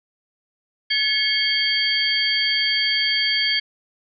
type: tone cluster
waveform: sine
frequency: 1708 / 2186 / 3226 / 4575 Hz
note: G#6 / C#7 / G7 / D8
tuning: +48 / -25 / +49 / -46 cents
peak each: -27 / -24 / -22 / -22 dBFS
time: 0.9-3.6 s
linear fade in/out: 10 ms
effects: none